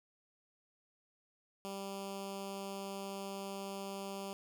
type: tone with notch filter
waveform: 10% pulse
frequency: 196.4 Hz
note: G3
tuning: 4 cents sharp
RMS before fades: -43 dBFS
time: 1.65-4.33 s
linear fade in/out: 0 ms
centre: 1600 Hz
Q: 1.3
effects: none